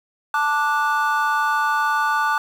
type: chord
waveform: triangle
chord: D major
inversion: second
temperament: just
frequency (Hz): 881 / 1174.7 / 1468.3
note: A5 / D6 / F#6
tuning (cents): +2 / 0 / -14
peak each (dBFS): -20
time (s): 0.34-2.38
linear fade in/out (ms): 2
effects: 7-bit